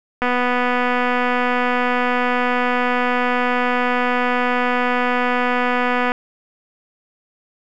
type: click train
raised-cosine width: 0.5 ms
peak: -5 dBFS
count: 1458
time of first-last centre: 0.22-6.119 s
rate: 247 Hz
effects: none